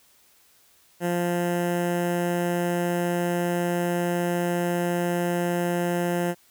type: tone with notch filter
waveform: 15% pulse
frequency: 174.61 Hz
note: F3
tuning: in tune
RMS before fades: -25 dBFS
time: 1-6.35 s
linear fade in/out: 50 ms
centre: 4300 Hz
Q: 0.85
effects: white hiss -59 dBFS RMS until 6.5 s